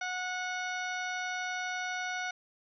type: harmonic tone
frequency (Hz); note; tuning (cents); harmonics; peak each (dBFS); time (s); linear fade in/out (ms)
732; F#5; -19; 1 / 2 / 3 / 4 / 5 / 6 / 7 / 8; -38 / -36 / -40 / -49 / -47 / -51 / -58 / -47; 0.01-2.31; 5
effects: none